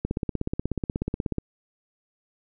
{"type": "click train", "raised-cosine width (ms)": 3, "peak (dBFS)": -13, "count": 23, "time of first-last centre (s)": [0.05, 1.383], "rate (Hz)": 16.5, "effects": []}